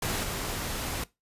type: noise with level steps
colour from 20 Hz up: pink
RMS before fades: -30 / -33 dBFS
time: 0.02-1.04 s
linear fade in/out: 5 ms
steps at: 0.23 s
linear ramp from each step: 2 ms
effects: noise-tail reverb RT60 0.2 s tail -19 dB re dry + resampled to 32000 Hz